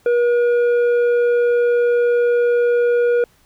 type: tone with tanh clipping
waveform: triangle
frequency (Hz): 480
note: B4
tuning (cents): -49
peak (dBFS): -14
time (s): 0.06-3.24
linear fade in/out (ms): 2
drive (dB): 11
effects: pink hiss -56 dBFS RMS until 3.45 s